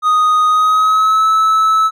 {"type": "tone with pitch glide", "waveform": "triangle", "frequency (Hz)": [1244.5, 1303.4], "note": ["D#6", "E6"], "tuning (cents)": [0, -20], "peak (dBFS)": -7, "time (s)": [0.02, 1.91], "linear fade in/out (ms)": 50, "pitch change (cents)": 80, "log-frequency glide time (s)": [0.48, 1.26], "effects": []}